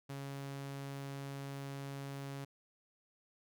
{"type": "tone", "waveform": "sawtooth", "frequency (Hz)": 138.59, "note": "C#3", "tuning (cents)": 0, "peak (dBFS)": -38, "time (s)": [0.09, 2.45], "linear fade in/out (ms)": 10, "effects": []}